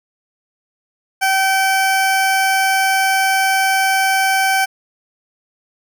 20% pulse tone, 770 Hz, G5, 31 cents flat, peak -8 dBFS, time 1.21-4.66 s, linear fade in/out 20 ms, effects none

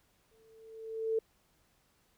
sine tone with exponential growth, 445.5 Hz, A4, 22 cents sharp, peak -26 dBFS, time 0.31-1.19 s, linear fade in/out 5 ms, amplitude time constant 190 ms, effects pink hiss -71 dBFS RMS until 2.17 s

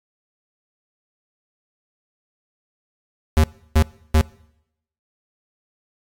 square tone bursts, 78 Hz, D#2, 5 cents sharp, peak -12 dBFS, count 3, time 3.37-4.211 s, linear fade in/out 0 ms, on 67 ms, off 320 ms, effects noise-tail reverb RT60 0.8 s tail -23 dB re dry + AAC 64 kbps

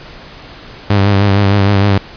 sawtooth tone with vibrato, 100 Hz, G2, 35 cents sharp, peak -4 dBFS, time 0.9-1.98 s, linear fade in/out 5 ms, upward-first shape triangle, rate 6.5 Hz, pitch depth 54 cents each way, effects pink hiss -34 dBFS RMS until 2.16 s + resampled to 11025 Hz

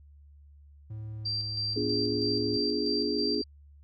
triangle tone, 108.5 Hz, A2, 24 cents flat, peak -34 dBFS, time 0.9-2.57 s, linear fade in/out 5 ms
sine tone with tremolo, 4706 Hz, D8, 3 cents sharp, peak -29 dBFS, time 1.25-3.44 s, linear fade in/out 10 ms, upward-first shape square, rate 3.1 Hz, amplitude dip 40%
sine chord, B diminished seventh, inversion none, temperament equal, 246.9 / 293.7 / 349.2 / 415.3 Hz, B3 / D4 / F4 / Ab4, 0 / 0 / 0 / 0 cents, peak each -34 / -32 / -36 / -31 dBFS, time 1.76-3.42 s, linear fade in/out 5 ms
effects added 72 Hz sine -51 dBFS peak until 3.83 s

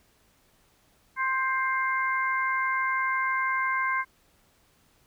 harmonic tone, 526 Hz, C5, 9 cents sharp, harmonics 2 / 3 / 4, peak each -27 / -29 / -30 dBFS, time 1.16-4.05 s, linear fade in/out 50 ms, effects pink hiss -64 dBFS RMS until 5.06 s

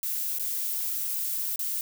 violet noise with dropouts, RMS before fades -30 dBFS, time 0.03-1.81 s, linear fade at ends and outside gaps 1 ms, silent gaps 0.386-0.396 / 1.559-1.592 s, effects none

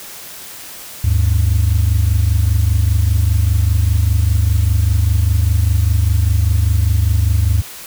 sine tone pair together, 75.3 / 100.33 Hz, D2 / G2, +44 / +41 cents, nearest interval perfect fourth, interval 497 cents, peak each -12 dBFS, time 1.04-7.62 s, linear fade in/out 5 ms, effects tanh soft clip ceiling -6 dBFS + white hiss -33 dBFS RMS until 7.86 s

